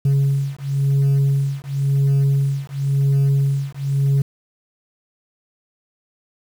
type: beating tone pair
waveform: sine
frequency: 138 / 138.95 Hz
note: C#3 / C#3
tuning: -7 / +4 cents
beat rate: 0.95 Hz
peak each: -16 dBFS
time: 0.05-4.22 s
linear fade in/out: 5 ms
effects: tanh soft clip ceiling -12 dBFS + 7-bit